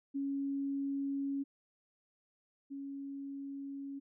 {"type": "tone pair in turn", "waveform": "sine", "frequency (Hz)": [277.2, 277.2], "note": ["C#4", "C#4"], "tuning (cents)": [0, 0], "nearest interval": "unison", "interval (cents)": 0, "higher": "neither", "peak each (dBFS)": [-33, -40], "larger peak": "first", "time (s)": [[0.14, 1.44], [2.7, 4]], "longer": "neither", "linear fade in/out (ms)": 20, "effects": []}